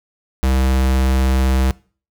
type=tone; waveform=square; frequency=65.41 Hz; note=C2; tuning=in tune; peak=-14 dBFS; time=0.43-1.71 s; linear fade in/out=0 ms; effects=noise-tail reverb RT60 0.4 s tail -22 dB re dry